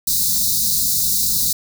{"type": "band-stop noise", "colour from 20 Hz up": "white", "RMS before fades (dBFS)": -18, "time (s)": [0.07, 1.53], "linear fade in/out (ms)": 5, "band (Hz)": [240, 3800], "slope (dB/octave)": 96, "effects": []}